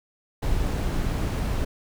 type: noise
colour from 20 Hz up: brown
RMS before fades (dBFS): -25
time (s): 0.42-1.65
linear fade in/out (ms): 10
effects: none